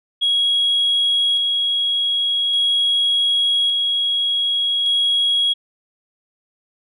sine tone with tremolo, 3312 Hz, G#7, 5 cents flat, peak -13 dBFS, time 0.21-5.54 s, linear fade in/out 20 ms, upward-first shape square, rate 0.43 Hz, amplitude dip 25%, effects tanh soft clip ceiling -11 dBFS

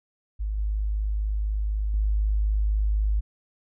sine tone with level steps, 52 Hz, G#1, 3 cents sharp, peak -25 / -23 / -20 dBFS, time 0.39-3.21 s, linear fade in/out 20 ms, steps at 0.58 / 1.94 s, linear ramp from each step 2 ms, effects none

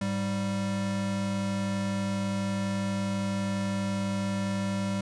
square tone pair together, 103.83 / 196 Hz, G#2 / G3, 0 / 0 cents, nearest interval major seventh, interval 1100 cents, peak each -35 / -29 dBFS, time 0.01-5.01 s, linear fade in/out 5 ms, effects resampled to 22050 Hz

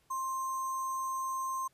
sine tone with sample-and-hold, 1054 Hz, C6, 12 cents sharp, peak -32 dBFS, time 0.1-1.68 s, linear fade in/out 10 ms, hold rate 7350 Hz, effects pink hiss -70 dBFS RMS until 1.73 s + resampled to 32000 Hz

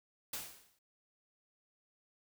white noise with exponential decay, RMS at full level -38 dBFS, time 0.33-0.79 s, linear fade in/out 5 ms, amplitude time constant 98 ms, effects none

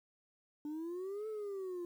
sine exponential two-way sweep, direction up then down, 292.8 to 440 to 344.8 Hz, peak -36 dBFS, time 0.65-1.85 s, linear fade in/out 2 ms, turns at 1.28 s, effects tanh soft clip ceiling -38 dBFS + 11-bit

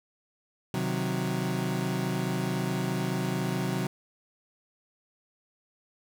30% pulse chord, C diminished, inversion none, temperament equal, 130.81 / 155.56 / 185 Hz, C3 / Eb3 / Gb3, 0 / 0 / 0 cents, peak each -29 / -32 / -28 dBFS, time 0.74-3.87 s, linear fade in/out 2 ms, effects none

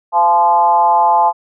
sine tone with frequency modulation, 861 Hz, A5, 38 cents flat, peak -8 dBFS, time 0.12-1.33 s, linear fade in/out 50 ms, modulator 174 Hz, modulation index 0.91, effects none

